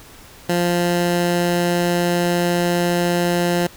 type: tone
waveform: 15% pulse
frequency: 174.61 Hz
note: F3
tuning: in tune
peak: -10 dBFS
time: 0.49-3.67 s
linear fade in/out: 5 ms
effects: pink hiss -43 dBFS RMS until 3.76 s